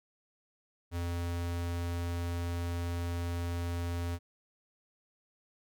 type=tone; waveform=square; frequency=86.2 Hz; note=F2; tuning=22 cents flat; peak=-33 dBFS; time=0.91-4.19 s; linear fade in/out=50 ms; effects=none